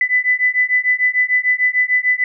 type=beating tone pair; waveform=sine; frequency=1995 / 2001.7 Hz; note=B6 / B6; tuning=+17 / +23 cents; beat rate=6.7 Hz; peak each=-16 dBFS; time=0.01-2.24 s; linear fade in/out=2 ms; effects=none